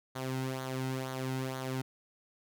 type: tone with flanger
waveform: sawtooth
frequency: 130.81 Hz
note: C3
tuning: in tune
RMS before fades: -36 dBFS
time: 0.15-1.82 s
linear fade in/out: 10 ms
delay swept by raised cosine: 0.38 to 1.78 ms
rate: 2.1 Hz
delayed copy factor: -0.6
effects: none